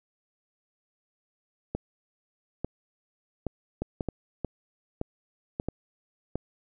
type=clicks; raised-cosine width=2 ms; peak=-16 dBFS; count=11; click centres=1.75 / 2.646 / 3.467 / 3.82 / 4.008 / 4.087 / 4.447 / 5.014 / 5.599 / 5.686 / 6.356 s; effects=none